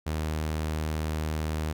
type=tone; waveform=sawtooth; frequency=77.78 Hz; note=D#2; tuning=in tune; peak=-24 dBFS; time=0.06-1.73 s; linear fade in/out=10 ms; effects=none